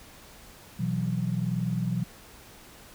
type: chord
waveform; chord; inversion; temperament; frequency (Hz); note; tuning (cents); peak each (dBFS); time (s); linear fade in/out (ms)
sine; B suspended fourth; none; equal; 123.47 / 164.81 / 185; B2 / E3 / F#3; 0 / 0 / 0; -30 / -30 / -30; 0.79-2.04; 10
effects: pink hiss -50 dBFS RMS until 2.94 s